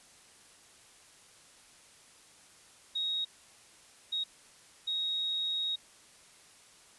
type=tone bursts at uneven times; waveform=sine; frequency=3769 Hz; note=A#7; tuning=18 cents sharp; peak=-30 dBFS; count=3; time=2.95-3.25 / 4.12-4.24 / 4.87-5.76 s; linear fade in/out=10 ms; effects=white hiss -58 dBFS RMS until 6.98 s + resampled to 24000 Hz